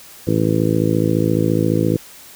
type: harmonic tone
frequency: 54.5 Hz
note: A1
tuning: 16 cents flat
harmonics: 2 / 3 / 4 / 5 / 6 / 7 / 8 / 9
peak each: -21 / -20 / -24 / -22 / -20 / -26 / -26 / -24 dBFS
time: 0.27-1.97 s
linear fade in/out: 5 ms
effects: white hiss -41 dBFS RMS until 2.35 s